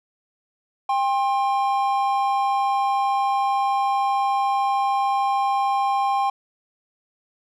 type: tone pair together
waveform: triangle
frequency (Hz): 796.4 / 1063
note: G5 / C6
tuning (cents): +27 / +27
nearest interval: perfect fourth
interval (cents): 500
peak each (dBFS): -18 / -22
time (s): 0.89-6.3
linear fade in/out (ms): 5
effects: none